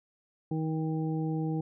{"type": "harmonic tone", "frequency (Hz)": 158.4, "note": "D#3", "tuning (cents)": 31, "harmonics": [1, 2, 3, 5], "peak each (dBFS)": [-30, -33, -40, -43], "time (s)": [0.51, 1.61], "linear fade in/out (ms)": 5, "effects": []}